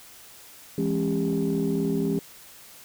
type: tone cluster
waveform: sine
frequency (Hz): 168.5 / 208.6 / 272.3 / 399.4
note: E3 / G#3 / C#4 / G4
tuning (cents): +38 / +8 / -31 / +32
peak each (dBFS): -27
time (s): 0.78-2.19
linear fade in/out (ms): 2
effects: tanh soft clip ceiling -16 dBFS + white hiss -48 dBFS RMS until 2.84 s